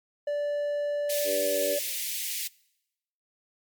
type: tone with pitch glide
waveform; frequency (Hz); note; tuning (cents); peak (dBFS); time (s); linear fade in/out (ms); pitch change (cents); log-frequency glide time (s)
triangle; 583 to 577.6; D5 to D5; -13 to -29; -24; 0.27-1.79; 5; -16; 1.26-1.51
type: high-pass noise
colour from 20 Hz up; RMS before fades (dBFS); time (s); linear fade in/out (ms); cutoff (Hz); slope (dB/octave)
white; -32; 1.09-2.48; 10; 2000; 48
type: chord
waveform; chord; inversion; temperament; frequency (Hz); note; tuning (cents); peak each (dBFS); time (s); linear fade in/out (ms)
sine; G major; second; just; 294 / 392 / 490; D4 / G4 / B4; +2 / 0 / -14; -37 / -34 / -32; 1.24-1.78; 50
effects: noise-tail reverb RT60 0.9 s tail -24 dB re dry + MP3 96 kbps